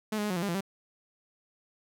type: tone with pitch steps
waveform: sawtooth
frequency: 215.4 / 207.8 / 209.8 / 182.8 / 170.3 / 201.6 / 170.4 / 195.1 Hz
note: A3 / G#3 / G#3 / F#3 / F3 / G3 / F3 / G3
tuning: -37 / +1 / +18 / -21 / -43 / +49 / -42 / -8 cents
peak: -25 dBFS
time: 0.12-0.608 s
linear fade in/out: 5 ms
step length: 61 ms
effects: none